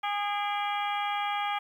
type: harmonic tone with a mistuned harmonic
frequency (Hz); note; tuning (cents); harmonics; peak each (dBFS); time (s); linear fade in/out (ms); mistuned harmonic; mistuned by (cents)
410; G#4; -22; 2 / 3 / 4 / 5 / 6 / 7 / 8; -30 / -34 / -41 / -40 / -38 / -44 / -40; 0.03-1.59; 10; 6; -67
effects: 10-bit